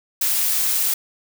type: noise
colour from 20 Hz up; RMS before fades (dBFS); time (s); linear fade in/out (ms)
blue; -20; 0.21-0.94; 5
effects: none